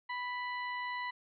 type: harmonic tone with a mistuned harmonic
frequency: 987.8 Hz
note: B5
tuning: in tune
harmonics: 1 / 2 / 3 / 4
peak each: -38 / -39 / -50 / -52 dBFS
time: 0.09-1.11 s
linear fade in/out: 10 ms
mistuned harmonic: 4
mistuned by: +43 cents
effects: none